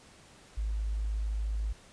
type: tone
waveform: sine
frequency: 53 Hz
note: G#1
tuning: 36 cents sharp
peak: -29 dBFS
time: 0.57-1.73 s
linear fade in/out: 10 ms
effects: pink hiss -56 dBFS RMS until 1.92 s + resampled to 22050 Hz